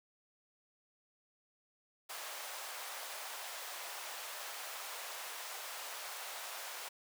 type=high-pass noise; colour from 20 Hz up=pink; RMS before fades=-45 dBFS; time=2.09-6.89 s; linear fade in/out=10 ms; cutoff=620 Hz; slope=24 dB/octave; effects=none